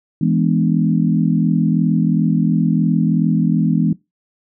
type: chord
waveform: sine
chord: E dominant seventh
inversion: none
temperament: equal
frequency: 164.81 / 207.7 / 246.9 / 293.7 Hz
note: E3 / G#3 / B3 / D4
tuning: 0 / 0 / 0 / 0 cents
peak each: -16 / -18 / -19 / -22 dBFS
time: 0.21-3.93 s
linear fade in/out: 5 ms
effects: noise-tail reverb RT60 0.2 s tail -20 dB re dry